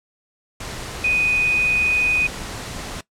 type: tone in noise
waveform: sine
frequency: 2489 Hz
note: D#7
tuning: in tune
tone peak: -16 dBFS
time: 1.04-2.27 s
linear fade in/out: 5 ms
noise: pink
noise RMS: -31 dBFS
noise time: 0.6-3.01 s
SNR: +12 dB
effects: noise-tail reverb RT60 0.1 s tail -19 dB re dry + low-pass 9000 Hz 12 dB/octave